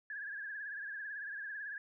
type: tone with vibrato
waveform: sine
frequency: 1661.2 Hz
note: G#6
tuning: in tune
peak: -40 dBFS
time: 0.1-1.78 s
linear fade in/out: 2 ms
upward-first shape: triangle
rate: 18 Hz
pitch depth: 95 cents each way
effects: none